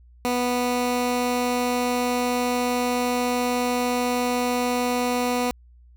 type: tone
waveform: 15% pulse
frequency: 246.2 Hz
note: B3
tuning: 5 cents flat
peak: -15 dBFS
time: 0.25-5.51 s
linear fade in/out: 0 ms
effects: added 60 Hz sine -48 dBFS peak until 5.96 s